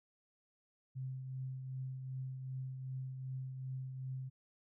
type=tone with tremolo; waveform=sine; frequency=130.81 Hz; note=C3; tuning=in tune; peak=-38 dBFS; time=0.95-4.3 s; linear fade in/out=20 ms; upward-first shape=triangle; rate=2.6 Hz; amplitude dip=45%; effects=none